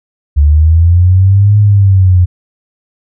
sine linear two-way sweep, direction up then down, 70.8 to 104.9 to 88.2 Hz, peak -3 dBFS, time 0.36-2.26 s, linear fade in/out 20 ms, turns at 1.58 s, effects none

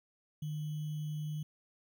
sine tone with sample-and-hold, 151.8 Hz, D#3, 42 cents flat, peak -35 dBFS, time 0.42-1.43 s, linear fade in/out 5 ms, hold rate 3150 Hz, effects none

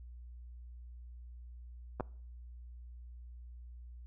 clicks, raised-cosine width 1 ms, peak -24 / -21 dBFS, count 2, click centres 1.999 / 2.007 s, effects noise-tail reverb RT60 0.5 s tail -23 dB re dry + added 60 Hz sine -47 dBFS peak until 4.06 s

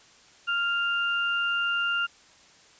sine tone pair together, 1396.9 / 2794 Hz, F6 / F7, 0 / 0 cents, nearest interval octave, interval 1200 cents, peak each -25 / -29 dBFS, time 0.47-2.07 s, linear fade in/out 20 ms, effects white hiss -55 dBFS RMS until 2.79 s + resampled to 16000 Hz

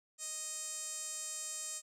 sawtooth tone with band-pass filter, 622.3 Hz, D#5, in tune, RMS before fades -42 dBFS, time 0.18-1.82 s, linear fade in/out 50 ms, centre 7600 Hz, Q 5.5, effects none

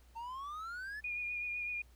triangle exponential sweep, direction up, 897 to 1767 Hz, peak -39 dBFS, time 0.15-1.01 s, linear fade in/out 20 ms
sine tone with vibrato, 2438 Hz, D#7, 36 cents flat, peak -36 dBFS, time 1.04-1.82 s, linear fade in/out 5 ms, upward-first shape sine, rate 7.9 Hz, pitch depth 21 cents each way
effects added 60 Hz sine -59 dBFS peak until 1.95 s + pink hiss -69 dBFS RMS until 1.95 s

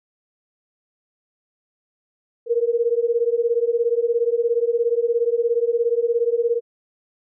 sine beating tone pair, 461.7 / 478.7 Hz, A#4 / A#4, -17 / +46 cents, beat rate 17 Hz, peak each -20 dBFS, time 2.46-6.61 s, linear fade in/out 50 ms, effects none

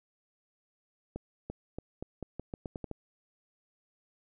accelerating click train, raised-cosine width 2 ms, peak -24 dBFS, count 11, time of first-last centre 1.16-2.913 s, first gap 340 ms, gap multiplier 0.84, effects none

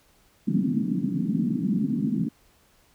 white band-pass noise, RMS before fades -25 dBFS, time 0.47-2.29 s, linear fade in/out 10 ms, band 150 to 270 Hz, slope 48 dB/octave, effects pink hiss -61 dBFS RMS until 2.94 s

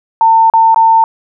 sine tone with dropouts, 900 Hz, A5, 39 cents sharp, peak -4 dBFS, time 0.21-1.04 s, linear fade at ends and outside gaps 1 ms, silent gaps 0.5-0.537 / 0.745-0.76 s, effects none

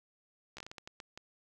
slowing click train, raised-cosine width 0.2 ms, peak -28 dBFS, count 10, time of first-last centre 0.57-1.175 s, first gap 14 ms, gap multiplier 1.37, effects 11-bit

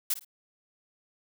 blue noise with echo, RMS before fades -27 dBFS, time 0.1-0.14 s, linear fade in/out 5 ms, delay 54 ms, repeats 2, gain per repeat -13 dB, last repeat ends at 0.248 s, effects none

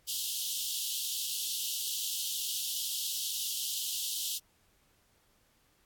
pink high-pass noise, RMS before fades -35 dBFS, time 0.07-4.39 s, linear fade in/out 20 ms, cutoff 2900 Hz, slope 96 dB/octave, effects pink hiss -69 dBFS RMS until 5.85 s + AAC 64 kbps

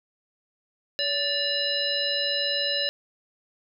harmonic tone with a mistuned harmonic, 571 Hz, D5, 49 cents flat, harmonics 1 / 3 / 5 / 7 / 9, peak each -31 / -32 / -30 / -27 / -32 dBFS, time 0.99-2.89 s, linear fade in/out 0 ms, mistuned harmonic 3, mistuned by +47 cents, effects none

